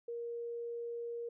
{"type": "tone", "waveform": "sine", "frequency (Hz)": 470.3, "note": "A#4", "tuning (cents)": 15, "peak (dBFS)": -38, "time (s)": [0.08, 1.29], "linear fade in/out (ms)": 5, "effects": []}